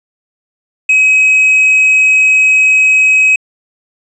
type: tone with hard clipping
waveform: triangle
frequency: 2543 Hz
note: D#7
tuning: 37 cents sharp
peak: -6 dBFS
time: 0.89-3.36 s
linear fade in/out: 5 ms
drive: 5 dB
effects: resampled to 22050 Hz